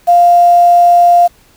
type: tone with quantisation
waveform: sine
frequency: 698.5 Hz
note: F5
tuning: in tune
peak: -3 dBFS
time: 0.07-1.28 s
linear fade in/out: 20 ms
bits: 5
effects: pink hiss -47 dBFS RMS until 1.56 s